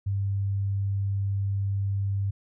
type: tone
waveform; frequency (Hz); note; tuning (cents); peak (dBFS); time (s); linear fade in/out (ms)
sine; 98.9; G2; +16; -24; 0.06-2.31; 10
effects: none